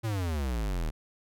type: exponential sweep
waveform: square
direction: down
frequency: 116.54 to 36.71 Hz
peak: -29 dBFS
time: 0.03-0.91 s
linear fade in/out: 20 ms
effects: none